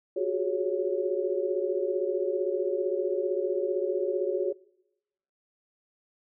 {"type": "tone cluster", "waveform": "sine", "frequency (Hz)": [362.7, 378.2, 415.9, 556], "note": ["F#4", "F#4", "G#4", "C#5"], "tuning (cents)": [-34, 38, 2, 5], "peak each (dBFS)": -31, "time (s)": [0.16, 4.53], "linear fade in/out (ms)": 10, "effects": ["noise-tail reverb RT60 0.9 s tail -24 dB re dry"]}